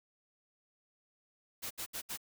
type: noise bursts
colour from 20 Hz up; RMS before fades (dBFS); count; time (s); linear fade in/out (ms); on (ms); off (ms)
white; -40; 4; 1.62-2.175; 20; 87; 69
effects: none